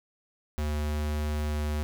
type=tone; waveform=square; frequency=75.1 Hz; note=D2; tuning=39 cents sharp; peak=-28 dBFS; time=0.58-1.83 s; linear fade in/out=0 ms; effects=none